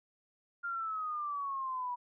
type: exponential sweep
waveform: sine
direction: down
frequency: 1407 to 969 Hz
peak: -34 dBFS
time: 0.63-1.96 s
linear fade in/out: 20 ms
effects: none